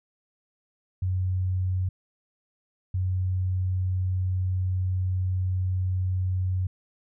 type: tone bursts at uneven times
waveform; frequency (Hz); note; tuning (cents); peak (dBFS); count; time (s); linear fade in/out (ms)
sine; 92.5; F#2; 0; -23; 2; 1.02-1.89 / 2.94-6.67; 5
effects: none